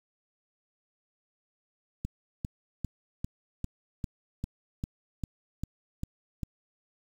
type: click train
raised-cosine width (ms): 5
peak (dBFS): -20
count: 12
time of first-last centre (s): 2.05-6.432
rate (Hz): 2.51
effects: 8-bit